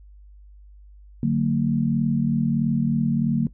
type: chord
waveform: sine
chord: D augmented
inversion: none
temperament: equal with one note detuned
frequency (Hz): 146.83 / 185 / 228.2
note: D3 / F#3 / A#3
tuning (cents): 0 / 0 / -37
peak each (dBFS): -23 / -25 / -21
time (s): 1.23-3.47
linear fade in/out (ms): 2
effects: noise-tail reverb RT60 0.1 s tail -18 dB re dry + added 50 Hz sine -44 dBFS peak until 3.53 s